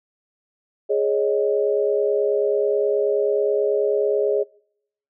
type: chord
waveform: sine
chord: Ab suspended fourth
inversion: none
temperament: just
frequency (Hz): 415.3 / 553.7 / 623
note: Ab4 / Db5 / Eb5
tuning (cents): 0 / -2 / +2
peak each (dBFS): -19 / -23 / -25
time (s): 0.89-4.44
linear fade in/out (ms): 20
effects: noise-tail reverb RT60 0.7 s tail -25 dB re dry